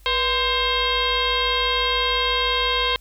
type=tone with frequency modulation; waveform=sine; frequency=2124 Hz; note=C7; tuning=25 cents sharp; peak=-18 dBFS; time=0.06-2.96 s; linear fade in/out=0 ms; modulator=545 Hz; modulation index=3.2; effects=added 50 Hz sine -46 dBFS peak until 3 s + white hiss -57 dBFS RMS until 3 s